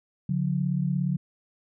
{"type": "tone pair together", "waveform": "sine", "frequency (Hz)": [142.8, 179.92], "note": ["D3", "F#3"], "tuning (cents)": [-48, -48], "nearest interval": "major third", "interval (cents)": 400, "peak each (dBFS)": -26, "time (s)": [0.29, 1.17], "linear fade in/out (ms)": 5, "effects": []}